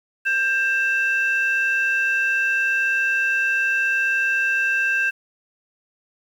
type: tone pair together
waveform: sine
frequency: 1585.2 / 2666 Hz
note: G6 / E7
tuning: +19 / +19 cents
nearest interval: major sixth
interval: 900 cents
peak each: -18 / -22 dBFS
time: 0.25-5.11 s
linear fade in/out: 20 ms
effects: tanh soft clip ceiling -12 dBFS + 8-bit